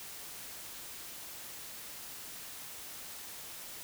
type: silence
effects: white hiss -46 dBFS RMS until 3.83 s